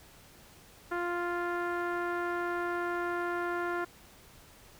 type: tone with low-pass filter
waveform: sawtooth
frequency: 349.2 Hz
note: F4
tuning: in tune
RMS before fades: -33 dBFS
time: 0.91-3.85 s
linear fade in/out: 10 ms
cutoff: 1500 Hz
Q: 3
effects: pink hiss -56 dBFS RMS until 4.79 s